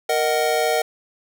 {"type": "chord", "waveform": "square", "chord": "D# minor", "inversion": "second", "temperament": "just", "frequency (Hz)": [466.7, 622.3, 746.7], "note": ["A#4", "D#5", "F#5"], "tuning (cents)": [2, 0, 16], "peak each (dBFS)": -23, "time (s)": [0.09, 0.82], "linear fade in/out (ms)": 5, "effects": []}